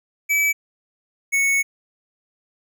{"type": "tone pair in turn", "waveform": "square", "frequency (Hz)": [2298, 2212], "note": ["D7", "C#7"], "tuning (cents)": [-38, -4], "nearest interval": "minor second", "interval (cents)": 66, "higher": "first", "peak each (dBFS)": -17, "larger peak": "neither", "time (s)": [[0.29, 0.53], [1.32, 1.63]], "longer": "second", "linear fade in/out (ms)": 20, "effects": []}